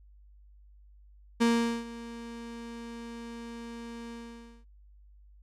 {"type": "tone with ADSR envelope", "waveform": "35% pulse", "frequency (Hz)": 233.1, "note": "A#3", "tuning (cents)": 0, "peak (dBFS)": -19, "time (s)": [1.4, 4.65], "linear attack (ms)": 19, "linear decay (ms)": 420, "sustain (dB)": -19, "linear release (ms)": 540, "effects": ["added 50 Hz sine -53 dBFS peak until 5.42 s", "low-pass 8000 Hz 12 dB/octave"]}